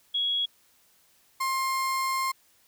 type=tone pair in turn; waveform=sine / 35% pulse; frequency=3330 / 1059.8 Hz; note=G#7 / C6; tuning=+4 / +22 cents; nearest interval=octave + minor sixth; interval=1982 cents; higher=first; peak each=-24 dBFS; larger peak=neither; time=0.14-0.46 / 1.4-2.32 s; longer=second; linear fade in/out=10 ms; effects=white hiss -63 dBFS RMS until 2.67 s